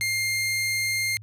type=tone; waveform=sawtooth; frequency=2114 Hz; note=C7; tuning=17 cents sharp; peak=-20 dBFS; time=0.01-1.17 s; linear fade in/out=0 ms; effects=added 106 Hz sine -41 dBFS peak until 1.22 s + resampled to 32000 Hz